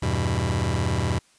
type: chord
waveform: sawtooth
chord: E minor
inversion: none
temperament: just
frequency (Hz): 82.41 / 98.89 / 123.61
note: E2 / G2 / B2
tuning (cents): 0 / +16 / +2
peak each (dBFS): -22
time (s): 0.02-1.19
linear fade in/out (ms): 10
effects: white hiss -59 dBFS RMS until 1.38 s + resampled to 22050 Hz